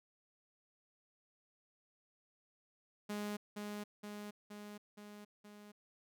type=tone with echo; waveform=sawtooth; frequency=207.5 Hz; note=G#3; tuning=1 cent flat; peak=-35 dBFS; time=3.09-3.37 s; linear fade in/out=10 ms; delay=470 ms; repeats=5; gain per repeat=-3 dB; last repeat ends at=5.72 s; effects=none